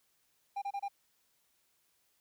triangle tone bursts, 800 Hz, G5, 35 cents sharp, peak -32 dBFS, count 4, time 0.56-0.884 s, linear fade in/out 10 ms, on 60 ms, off 28 ms, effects white hiss -74 dBFS RMS until 2.2 s

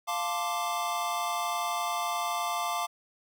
square chord, D minor seventh, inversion first, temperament equal, 698.5 / 880 / 1046.5 / 1174.7 Hz, F5 / A5 / C6 / D6, 0 / 0 / 0 / 0 cents, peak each -34 / -36 / -38 / -34 dBFS, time 0.07-2.87 s, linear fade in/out 20 ms, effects none

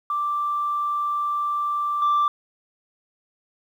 sine tone with level steps, 1174.7 Hz, D6, in tune, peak -21 / -15 dBFS, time 0.1-2.28 s, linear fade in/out 2 ms, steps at 2.02 s, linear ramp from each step 2 ms, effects tanh soft clip ceiling -15 dBFS + 9-bit

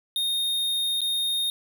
square tone with dropouts, 3693 Hz, A#7, 17 cents flat, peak -24 dBFS, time 0.16-1.5 s, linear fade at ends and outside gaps 1 ms, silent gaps 1.007-1.016 s, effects 11-bit

